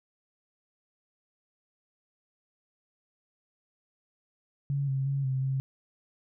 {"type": "tone with pitch steps", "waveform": "sine", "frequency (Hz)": [140.3, 134.6, 138.3, 131.8, 133.9], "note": ["C#3", "C3", "C#3", "C3", "C3"], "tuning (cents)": [21, 49, -4, 13, 40], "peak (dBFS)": -26, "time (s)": [4.7, 5.6], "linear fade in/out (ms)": 0, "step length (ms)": 180, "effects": []}